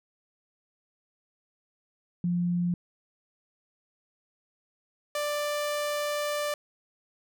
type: tone pair in turn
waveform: sine / sawtooth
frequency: 175.3 / 589.6 Hz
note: F3 / D5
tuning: +7 / +7 cents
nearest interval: octave + major sixth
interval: 2100 cents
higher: second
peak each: -24 dBFS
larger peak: neither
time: 2.24-2.74 / 5.15-6.54 s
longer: second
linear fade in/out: 2 ms
effects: none